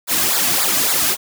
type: noise with flanger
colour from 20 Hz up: white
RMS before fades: -17 dBFS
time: 0.07-1.17 s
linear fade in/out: 50 ms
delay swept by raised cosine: 0.33 to 2.23 ms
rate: 3.6 Hz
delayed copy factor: -0.8
effects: none